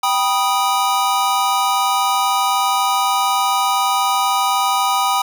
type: chord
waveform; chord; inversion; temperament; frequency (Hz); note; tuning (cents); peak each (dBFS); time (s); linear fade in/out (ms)
square; G augmented; none; equal with one note detuned; 784 / 977 / 1244.5; G5 / B5 / D#6; 0 / -19 / 0; -20; 0.03-5.22; 5
effects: none